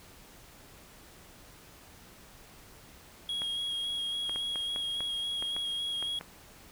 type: tone with vibrato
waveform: triangle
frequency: 3291 Hz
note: G#7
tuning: 16 cents flat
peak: -30 dBFS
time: 3.29-6.19 s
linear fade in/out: 2 ms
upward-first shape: square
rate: 3.6 Hz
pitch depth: 13 cents each way
type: clicks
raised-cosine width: 0.5 ms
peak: -25 dBFS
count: 10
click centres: 3.419 / 4.295 / 4.36 / 4.558 / 4.761 / 5.006 / 5.425 / 5.565 / 6.026 / 6.211 s
effects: pink hiss -54 dBFS RMS until 6.71 s